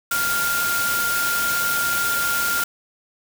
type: tone in noise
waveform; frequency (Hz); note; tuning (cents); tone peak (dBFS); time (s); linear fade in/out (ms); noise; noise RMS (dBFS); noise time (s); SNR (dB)
sine; 1400; F6; +4; -21; 0.11-2.64; 5; white; -25; 0.11-2.64; +1
effects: none